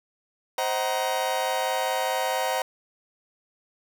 40% pulse chord, C half-diminished seventh, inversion none, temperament just, 523.3 / 627.9 / 753.5 / 941.9 Hz, C5 / Eb5 / Gb5 / Bb5, 0 / +16 / +31 / +18 cents, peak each -29 / -31 / -28 / -29 dBFS, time 0.58-2.62 s, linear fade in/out 2 ms, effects none

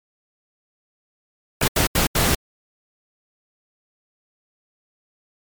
pink noise bursts at uneven times, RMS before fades -18 dBFS, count 4, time 1.61-1.68 / 1.76-1.87 / 1.95-2.07 / 2.15-2.35 s, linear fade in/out 5 ms, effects MP3 96 kbps

